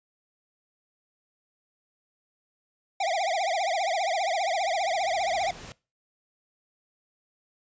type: tone with vibrato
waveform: square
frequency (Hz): 718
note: F5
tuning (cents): +48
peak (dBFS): -25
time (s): 3-5.51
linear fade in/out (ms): 5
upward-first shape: triangle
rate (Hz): 15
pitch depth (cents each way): 240
type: noise with exponential growth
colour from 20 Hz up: pink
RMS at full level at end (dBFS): -41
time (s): 3.88-5.72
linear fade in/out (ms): 0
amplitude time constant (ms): 400
effects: noise-tail reverb RT60 0.3 s tail -21 dB re dry + resampled to 16000 Hz